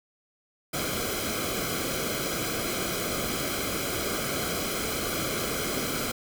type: noise with comb filter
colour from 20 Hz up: pink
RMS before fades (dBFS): -30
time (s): 0.73-6.12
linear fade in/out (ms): 10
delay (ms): 1.1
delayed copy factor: -0.75
effects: none